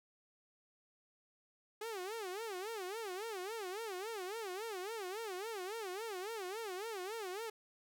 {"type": "tone with vibrato", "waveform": "sawtooth", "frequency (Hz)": 407.5, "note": "G#4", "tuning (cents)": -33, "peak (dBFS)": -37, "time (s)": [1.81, 7.5], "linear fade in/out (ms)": 5, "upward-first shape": "sine", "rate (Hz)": 3.6, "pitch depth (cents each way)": 220, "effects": []}